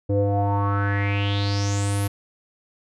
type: tone with low-pass filter sweep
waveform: square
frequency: 100.6 Hz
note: G2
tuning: 45 cents sharp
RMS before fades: -22 dBFS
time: 0.09-2.08 s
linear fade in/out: 10 ms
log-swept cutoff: 430 to 12000 Hz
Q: 6.1
effects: none